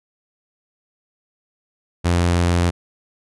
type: tone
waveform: sawtooth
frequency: 86.9 Hz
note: F2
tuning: 8 cents flat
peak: -11 dBFS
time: 2.04-2.71 s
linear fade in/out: 20 ms
effects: resampled to 24000 Hz